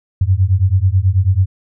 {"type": "beating tone pair", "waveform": "sine", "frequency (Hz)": [90.1, 99.3], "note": ["F#2", "G2"], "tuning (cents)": [-45, 23], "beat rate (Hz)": 9.2, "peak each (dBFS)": -13, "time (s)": [0.21, 1.46], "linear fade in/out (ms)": 5, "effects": []}